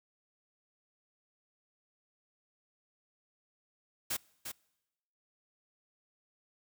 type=noise with echo; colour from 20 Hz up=white; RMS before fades=-34 dBFS; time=4.1-4.17 s; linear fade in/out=10 ms; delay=350 ms; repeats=1; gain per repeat=-7 dB; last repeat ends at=4.52 s; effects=noise-tail reverb RT60 1.0 s tail -25 dB re dry